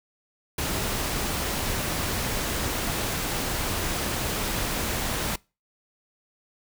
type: noise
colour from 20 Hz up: pink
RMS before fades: -28 dBFS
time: 0.58-5.36 s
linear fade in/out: 5 ms
effects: noise-tail reverb RT60 0.3 s tail -25 dB re dry